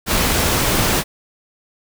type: noise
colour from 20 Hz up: pink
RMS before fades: -17 dBFS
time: 0.06-1.04 s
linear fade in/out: 50 ms
effects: none